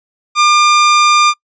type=tone; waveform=sawtooth; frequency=1200 Hz; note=D6; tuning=37 cents sharp; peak=-3 dBFS; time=0.35-1.34 s; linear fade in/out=50 ms; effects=noise-tail reverb RT60 0.1 s tail -26 dB re dry + resampled to 16000 Hz